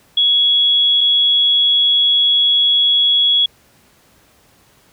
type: tone pair in turn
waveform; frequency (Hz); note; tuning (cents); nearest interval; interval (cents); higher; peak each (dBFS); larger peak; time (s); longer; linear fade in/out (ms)
sine; 3350 / 3350; G#7 / G#7; +14 / +14; unison; 0; neither; -10; neither; 0.17-1.01 / 1.01-3.46; second; 5
effects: pink hiss -52 dBFS RMS until 4.92 s + high-pass 60 Hz 12 dB/octave